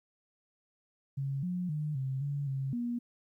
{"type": "tone with pitch steps", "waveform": "sine", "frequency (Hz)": [137.4, 179.5, 151, 133, 142.4, 135, 239.4], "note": ["C#3", "F3", "D3", "C3", "C#3", "C#3", "A#3"], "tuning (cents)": [-15, 48, 48, 29, 47, -45, 46], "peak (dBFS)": -31, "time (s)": [1.17, 2.99], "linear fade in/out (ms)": 10, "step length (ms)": 260, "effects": ["12-bit"]}